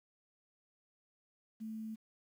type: tone with quantisation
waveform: sine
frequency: 220 Hz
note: A3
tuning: in tune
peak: -40 dBFS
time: 1.6-1.96 s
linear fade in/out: 20 ms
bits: 11
effects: none